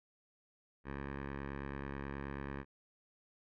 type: tone with low-pass filter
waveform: 10% pulse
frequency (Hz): 69.3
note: C#2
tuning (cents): 0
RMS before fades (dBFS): -43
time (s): 0.84-2.65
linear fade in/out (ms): 50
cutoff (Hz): 1800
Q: 2
effects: none